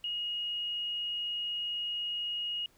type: tone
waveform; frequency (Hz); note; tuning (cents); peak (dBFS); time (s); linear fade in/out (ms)
sine; 2878; F#7; -49; -32; 0.04-2.66; 2
effects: pink hiss -66 dBFS RMS until 2.77 s